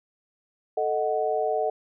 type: chord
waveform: sine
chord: D# diminished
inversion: second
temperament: equal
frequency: 440 / 622.3 / 740 Hz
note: A4 / D#5 / F#5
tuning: 0 / 0 / 0 cents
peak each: -27 dBFS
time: 0.77-1.7 s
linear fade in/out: 5 ms
effects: none